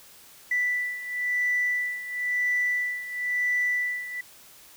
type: beating tone pair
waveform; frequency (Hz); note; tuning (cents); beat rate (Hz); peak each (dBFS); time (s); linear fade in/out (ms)
sine; 1975.5 / 1976.48; B6 / B6; 0 / +1; 0.98; -25 / -29; 0.51-4.21; 5
effects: tanh soft clip ceiling -17 dBFS + white hiss -51 dBFS RMS until 4.76 s